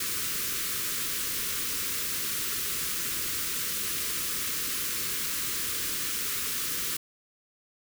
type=band-stop noise; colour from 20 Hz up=white; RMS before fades=-31 dBFS; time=0-6.97 s; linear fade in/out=5 ms; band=500 to 1100 Hz; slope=48 dB/octave; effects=none